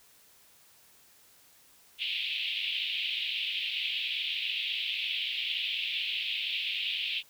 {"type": "band-pass noise", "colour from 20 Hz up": "white", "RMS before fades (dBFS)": -33, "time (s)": [1.98, 7.23], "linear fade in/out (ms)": 50, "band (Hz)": [2500, 3500], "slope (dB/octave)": 48, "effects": ["white hiss -60 dBFS RMS until 7.29 s"]}